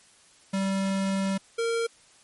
square tone pair in turn, 193.9 / 461.2 Hz, G3 / A#4, -19 / -19 cents, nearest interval octave + minor third, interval 1500 cents, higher second, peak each -25 dBFS, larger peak neither, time 0.53-1.38 / 1.58-1.87 s, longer first, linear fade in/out 10 ms, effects white hiss -57 dBFS RMS until 2.23 s + MP3 48 kbps

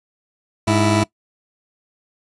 20% pulse tone pair together, 103.61 / 329.6 Hz, G#2 / E4, -4 / 0 cents, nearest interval octave + minor sixth, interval 2004 cents, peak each -12 dBFS, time 0.67-1.04 s, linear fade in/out 10 ms, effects noise-tail reverb RT60 0.1 s tail -21 dB re dry + resampled to 24000 Hz

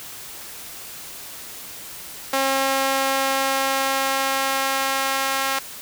sawtooth tone with high-pass filter sweep, 269.6 Hz, C#4, 48 cents flat, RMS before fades -22 dBFS, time 2.33-5.59 s, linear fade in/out 5 ms, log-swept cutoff 600 to 1000 Hz, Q 0.96, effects white hiss -37 dBFS RMS until 5.81 s

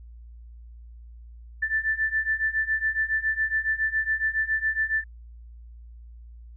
sine beating tone pair, 1760 / 1767.2 Hz, A6 / A6, 0 / +7 cents, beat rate 7.2 Hz, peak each -27 / -25 dBFS, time 1.62-5.04 s, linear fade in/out 10 ms, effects added 58 Hz sine -42 dBFS peak until 6.56 s

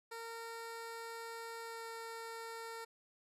15% pulse tone with pitch glide, 458.9 to 456.3 Hz, A#4 to A#4, -27 to -37 cents, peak -38 dBFS, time 0.11-2.85 s, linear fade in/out 10 ms, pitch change -10 cents, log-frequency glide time 1.62-1.86 s, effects resampled to 32000 Hz

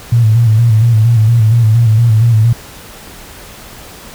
sine tone with vibrato, 113.3 Hz, A#2, 49 cents flat, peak -5 dBFS, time 0.12-2.53 s, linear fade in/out 5 ms, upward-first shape square, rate 4.3 Hz, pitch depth 66 cents each way, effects pink hiss -33 dBFS RMS until 4.14 s

